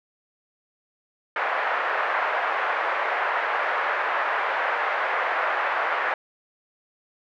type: band-pass noise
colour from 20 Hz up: white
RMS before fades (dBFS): -25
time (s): 1.36-6.14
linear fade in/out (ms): 2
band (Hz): 550 to 1800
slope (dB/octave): 24
effects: none